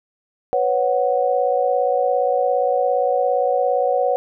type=chord; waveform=sine; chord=B suspended second; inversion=none; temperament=equal with one note detuned; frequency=497 / 554.4 / 740 Hz; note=B4 / C#5 / F#5; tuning=+11 / 0 / 0 cents; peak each=-20 dBFS; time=0.53-4.16 s; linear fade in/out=0 ms; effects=none